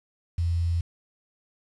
sine tone with quantisation, 85 Hz, F2, 46 cents flat, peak -22 dBFS, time 0.38-0.81 s, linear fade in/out 5 ms, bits 8, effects resampled to 22050 Hz

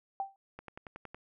sine tone with exponential decay, 782 Hz, G5, 4 cents flat, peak -28 dBFS, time 0.2-0.36 s, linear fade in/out 1 ms, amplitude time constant 33 ms
click train, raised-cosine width 0.5 ms, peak -29 dBFS, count 7, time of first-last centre 0.59-1.146 s, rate 10.8 Hz
effects none

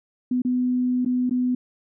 sine tone with dropouts, 250 Hz, B3, 21 cents sharp, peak -19 dBFS, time 0.31-1.55 s, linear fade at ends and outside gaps 5 ms, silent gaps 0.42-0.449 / 1.049-1.059 / 1.296-1.309 s, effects none

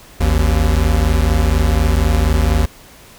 square tone pair together, 53.65 / 77.78 Hz, A1 / D#2, -43 / 0 cents, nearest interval tritone, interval 643 cents, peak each -15 dBFS, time 0.2-2.66 s, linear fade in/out 10 ms, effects pink hiss -42 dBFS RMS until 3.18 s

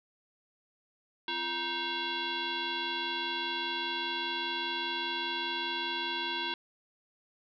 sine tone with frequency modulation, 2160 Hz, C#7, 45 cents flat, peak -31 dBFS, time 1.28-6.54 s, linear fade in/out 2 ms, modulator 605 Hz, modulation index 2.9, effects none

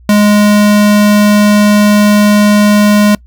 square tone, 207.7 Hz, G#3, in tune, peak -5 dBFS, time 0.09-3.15 s, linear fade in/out 2 ms, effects noise-tail reverb RT60 0.1 s tail -24 dB re dry + added 60 Hz sine -36 dBFS peak until 3.26 s

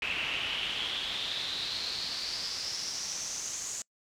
brown noise with band-pass filter sweep, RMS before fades -35 dBFS, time 0.02-3.82 s, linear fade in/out 2 ms, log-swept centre 2600 to 7000 Hz, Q 6.2, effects noise-tail reverb RT60 0.1 s tail -25 dB re dry

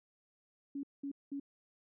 sine tone bursts, 280 Hz, C#4, 18 cents sharp, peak -37 dBFS, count 3, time 0.75-1.399 s, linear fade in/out 5 ms, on 83 ms, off 200 ms, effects none

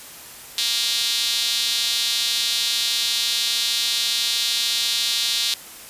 sawtooth tone with high-pass filter, 233.7 Hz, A#3, 5 cents sharp, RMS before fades -22 dBFS, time 0.58-5.54 s, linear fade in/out 0 ms, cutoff 3800 Hz, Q 3.1, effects white hiss -40 dBFS RMS until 5.89 s + resampled to 32000 Hz

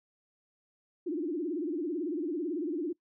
sine tone with vibrato, 322.7 Hz, E4, 37 cents flat, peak -30 dBFS, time 1.06-2.93 s, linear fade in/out 10 ms, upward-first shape sine, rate 18 Hz, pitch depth 210 cents each way, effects noise-tail reverb RT60 0.1 s tail -22 dB re dry

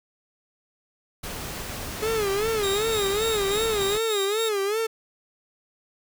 pink noise, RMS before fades -34 dBFS, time 1.23-3.98 s, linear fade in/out 10 ms
45% pulse tone with vibrato, 420.1 Hz, G#4, 20 cents sharp, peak -23 dBFS, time 2.02-4.87 s, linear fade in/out 10 ms, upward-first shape sine, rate 2.6 Hz, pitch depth 130 cents each way
sawtooth tone with tremolo, 3735 Hz, A#7, 3 cents sharp, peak -25 dBFS, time 2.63-4.49 s, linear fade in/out 5 ms, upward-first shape square, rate 3.4 Hz, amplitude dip 40%
effects none

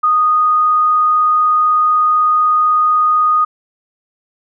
sine tone, 1238 Hz, D#6, 9 cents flat, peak -9 dBFS, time 0.03-3.45 s, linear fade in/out 10 ms, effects none

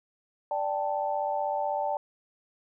sine chord, D suspended fourth, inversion none, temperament equal, 587.3 / 784 / 880 Hz, D5 / G5 / A5, 0 / 0 / 0 cents, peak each -31 dBFS, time 0.51-1.97 s, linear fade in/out 2 ms, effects none

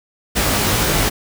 pink noise with comb filter, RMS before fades -17 dBFS, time 0.35-1.1 s, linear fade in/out 20 ms, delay 19 ms, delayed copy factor +0.9, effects none

